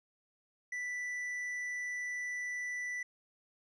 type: tone with tanh clipping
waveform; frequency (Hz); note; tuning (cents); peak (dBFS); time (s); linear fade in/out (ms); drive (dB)
sine; 1975.5; B6; 0; -37; 0.72-3.03; 5; 6
effects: none